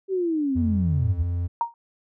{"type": "linear sweep", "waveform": "sine", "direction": "down", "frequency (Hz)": [392, 61.7], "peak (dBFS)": -21, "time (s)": [0.08, 1.25], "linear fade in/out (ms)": 50}
{"type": "tone", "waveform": "triangle", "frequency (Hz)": 87.31, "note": "F2", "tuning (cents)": 0, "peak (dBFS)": -21, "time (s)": [0.55, 1.48], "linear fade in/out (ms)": 20}
{"type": "tone with exponential decay", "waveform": "sine", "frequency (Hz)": 934, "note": "A#5", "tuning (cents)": 3, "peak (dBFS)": -16, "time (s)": [1.61, 1.74], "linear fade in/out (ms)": 1, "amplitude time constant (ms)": 28}
{"effects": []}